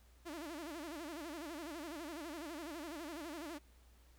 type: tone with vibrato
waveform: sawtooth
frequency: 315.2 Hz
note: D#4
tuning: 23 cents sharp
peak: -40 dBFS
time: 0.25-3.59 s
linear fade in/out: 20 ms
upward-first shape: sine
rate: 12 Hz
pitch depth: 180 cents each way
effects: added 60 Hz sine -62 dBFS peak until 4.18 s + pink hiss -70 dBFS RMS until 4.18 s